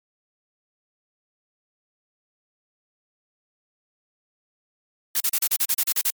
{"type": "noise bursts", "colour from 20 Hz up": "blue", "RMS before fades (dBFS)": -21, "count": 11, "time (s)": [5.15, 6.104], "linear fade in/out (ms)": 5, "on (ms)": 54, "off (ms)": 36, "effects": ["MP3 96 kbps"]}